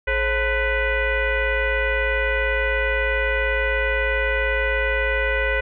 sine tone with frequency modulation, 1016 Hz, B5, 49 cents sharp, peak -18 dBFS, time 0.07-5.61 s, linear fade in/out 10 ms, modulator 481 Hz, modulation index 2.7, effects none

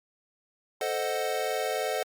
square chord, A diminished seventh, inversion none, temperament equal, 440 / 523.3 / 622.3 / 740 Hz, A4 / C5 / Eb5 / Gb5, 0 / 0 / 0 / 0 cents, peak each -34 dBFS, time 0.81-2.03 s, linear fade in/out 2 ms, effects Opus 48 kbps

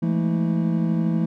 triangle tone cluster, 169 / 210.1 / 222.4 / 322 Hz, E3 / G#3 / A3 / E4, +43 / +20 / +19 / -41 cents, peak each -19 / -28 / -23 / -27 dBFS, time 0.02-1.26 s, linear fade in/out 10 ms, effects none

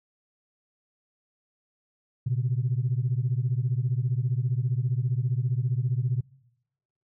sine beating tone pair, 119 / 134 Hz, A#2 / C3, +36 / +42 cents, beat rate 15 Hz, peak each -25 / -26 dBFS, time 2.26-6.21 s, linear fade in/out 10 ms, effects noise-tail reverb RT60 0.9 s tail -24 dB re dry + tanh soft clip ceiling -17 dBFS

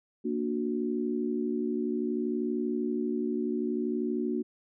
sine chord, Bb augmented, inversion none, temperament equal with one note detuned, 233.1 / 293.7 / 366.2 Hz, Bb3 / D4 / F#4, 0 / 0 / -18 cents, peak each -31 / -33 / -32 dBFS, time 0.24-4.43 s, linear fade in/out 20 ms, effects none

